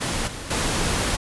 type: noise with level steps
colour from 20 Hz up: pink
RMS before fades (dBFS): -25 / -34 / -23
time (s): 0-1.17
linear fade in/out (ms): 20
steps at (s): 0.27 / 0.5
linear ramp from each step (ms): 10
effects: resampled to 24000 Hz